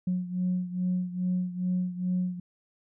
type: beating tone pair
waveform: sine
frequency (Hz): 180.8 / 183.2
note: F#3 / F#3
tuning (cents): -40 / -17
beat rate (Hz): 2.4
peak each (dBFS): -27 / -31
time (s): 0.07-2.4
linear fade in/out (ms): 5
effects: tanh soft clip ceiling -20 dBFS